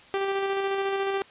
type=tone with tremolo; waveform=sawtooth; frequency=392 Hz; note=G4; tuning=in tune; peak=-20 dBFS; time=0.14-1.22 s; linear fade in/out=0 ms; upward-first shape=square; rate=14 Hz; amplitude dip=25%; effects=white hiss -51 dBFS RMS until 1.3 s + resampled to 8000 Hz